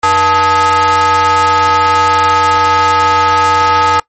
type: ring-modulated tone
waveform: square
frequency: 196 Hz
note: G3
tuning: in tune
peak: -5 dBFS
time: 0.03-4 s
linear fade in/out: 5 ms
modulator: 1070 Hz
effects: noise-tail reverb RT60 0.1 s tail -20 dB re dry + MP3 32 kbps